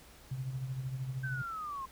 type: tone with tremolo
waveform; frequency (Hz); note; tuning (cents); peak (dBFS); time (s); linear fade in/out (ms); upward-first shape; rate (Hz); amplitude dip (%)
sine; 130.81; C3; 0; -32; 0.31-1.42; 5; triangle; 13; 65
type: linear sweep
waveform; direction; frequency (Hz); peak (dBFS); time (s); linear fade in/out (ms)
sine; down; 1568 to 1043; -37; 1.23-1.86; 10
effects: added 60 Hz sine -61 dBFS peak until 1.91 s + pink hiss -57 dBFS RMS until 1.91 s